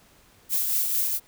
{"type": "noise with tremolo", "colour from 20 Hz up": "violet", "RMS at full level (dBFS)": -23, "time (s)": [0.49, 1.2], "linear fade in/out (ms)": 50, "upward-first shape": "triangle", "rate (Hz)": 4.5, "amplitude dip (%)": 40, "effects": ["pink hiss -57 dBFS RMS until 1.27 s"]}